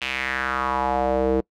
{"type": "tone with band-pass filter sweep", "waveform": "square", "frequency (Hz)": 65.41, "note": "C2", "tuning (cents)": 0, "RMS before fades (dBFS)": -23, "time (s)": [0.01, 1.41], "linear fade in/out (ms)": 10, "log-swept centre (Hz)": [2800, 400], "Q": 3.4, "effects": ["noise-tail reverb RT60 0.1 s tail -24 dB re dry"]}